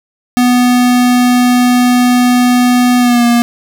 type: tone with pitch glide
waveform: square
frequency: 246.9 to 237.7 Hz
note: B3 to A#3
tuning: 0 to +34 cents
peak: -7 dBFS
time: 0.37-3.42 s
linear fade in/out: 0 ms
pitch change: -66 cents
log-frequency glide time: 2.99-3.25 s
effects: none